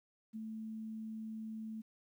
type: tone with ADSR envelope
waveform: sine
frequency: 220 Hz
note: A3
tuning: in tune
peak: -39 dBFS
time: 0.33-1.82 s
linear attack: 31 ms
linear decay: 7 ms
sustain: -2 dB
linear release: 15 ms
effects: 12-bit